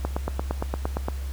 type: click train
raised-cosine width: 1 ms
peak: -12 dBFS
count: 10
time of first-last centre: 0.05-1.084 s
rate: 8.7 Hz
effects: added 67 Hz sine -28 dBFS peak until 1.32 s + pink hiss -46 dBFS RMS until 1.32 s